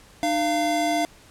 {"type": "tone pair together", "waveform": "square", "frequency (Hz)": [303.9, 691], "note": ["D#4", "F5"], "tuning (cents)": [-41, -19], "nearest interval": "octave + major second", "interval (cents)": 1422, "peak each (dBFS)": [-26, -23], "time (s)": [0.23, 1.05], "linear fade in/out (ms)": 0, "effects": ["pink hiss -51 dBFS RMS until 1.3 s", "low-pass 11000 Hz 12 dB/octave"]}